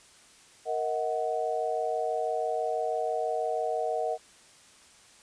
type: chord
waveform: sine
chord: D# minor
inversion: second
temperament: equal with one note detuned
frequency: 466.2 / 633.9 / 740 Hz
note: A#4 / D#5 / F#5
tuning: 0 / +32 / 0 cents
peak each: -32 / -31 / -31 dBFS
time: 0.65-4.18 s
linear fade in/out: 50 ms
effects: white hiss -56 dBFS RMS until 5.22 s + resampled to 22050 Hz